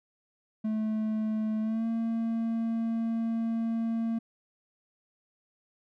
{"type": "tone with pitch glide", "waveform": "triangle", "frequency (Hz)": [217.2, 227.7], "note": ["A3", "A#3"], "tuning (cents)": [-22, -40], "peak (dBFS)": -25, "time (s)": [0.64, 4.19], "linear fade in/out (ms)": 10, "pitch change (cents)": 82, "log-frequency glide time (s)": [1.61, 1.86], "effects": []}